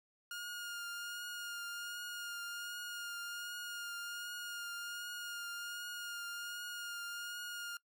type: tone with vibrato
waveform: sawtooth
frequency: 1420 Hz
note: F6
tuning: 28 cents sharp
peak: -38 dBFS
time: 0.31-7.77 s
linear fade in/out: 2 ms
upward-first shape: triangle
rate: 1.3 Hz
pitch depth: 23 cents each way
effects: noise-tail reverb RT60 0.1 s tail -22 dB re dry